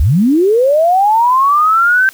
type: linear sweep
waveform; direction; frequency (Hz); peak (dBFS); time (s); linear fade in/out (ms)
sine; up; 55.7 to 1568; -7; 0-2.09; 0
effects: white hiss -40 dBFS RMS until 2.13 s